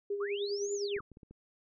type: tone with tremolo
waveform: sine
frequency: 404.6 Hz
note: G#4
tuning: 45 cents flat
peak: -30 dBFS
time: 0.1-0.99 s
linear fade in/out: 5 ms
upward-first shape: sine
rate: 9.8 Hz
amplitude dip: 50%
type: linear two-way sweep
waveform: sine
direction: up then down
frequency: 1022 to 7200 to 1022 Hz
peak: -40 dBFS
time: 0.2-1.01 s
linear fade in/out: 10 ms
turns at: 0.73 s
type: clicks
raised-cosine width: 3 ms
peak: -39 dBFS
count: 6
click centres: 0.965 / 1.004 / 1.117 / 1.171 / 1.232 / 1.31 s
effects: none